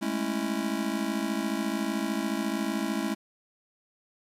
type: chord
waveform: square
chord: A major seventh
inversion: third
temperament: just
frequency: 206.2 / 220 / 275 / 330 Hz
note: G#3 / A3 / C#4 / E4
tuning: -12 / 0 / -14 / +2 cents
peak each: -34 dBFS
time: 0.01-3.15 s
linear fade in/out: 20 ms
effects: resampled to 32000 Hz + 10-bit